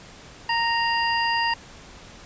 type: harmonic tone with a mistuned harmonic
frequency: 930 Hz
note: A#5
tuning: 4 cents flat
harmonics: 1 / 2 / 3 / 5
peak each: -23 / -26 / -28 / -30 dBFS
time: 0.49-1.54 s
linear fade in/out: 5 ms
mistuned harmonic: 5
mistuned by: +59 cents
effects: pink hiss -45 dBFS RMS until 2.25 s + resampled to 16000 Hz